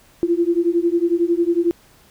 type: beating tone pair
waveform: sine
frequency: 337 / 348 Hz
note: E4 / F4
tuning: +38 / -6 cents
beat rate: 11 Hz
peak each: -18 / -18 dBFS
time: 0.23-1.71 s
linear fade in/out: 0 ms
effects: pink hiss -52 dBFS RMS until 2.1 s